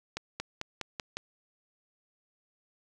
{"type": "accelerating click train", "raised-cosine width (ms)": 0.2, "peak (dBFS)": -17, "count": 6, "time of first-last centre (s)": [0.17, 1.17], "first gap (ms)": 230, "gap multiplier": 0.93, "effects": []}